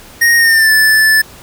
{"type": "tone with pitch glide", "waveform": "square", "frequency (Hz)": [1864.7, 1749.9], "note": ["A#6", "A6"], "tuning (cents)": [0, -10], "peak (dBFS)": -7, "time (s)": [0.21, 1.22], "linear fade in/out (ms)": 10, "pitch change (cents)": -110, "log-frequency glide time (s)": [0.37, 0.72], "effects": ["pink hiss -37 dBFS RMS until 1.42 s"]}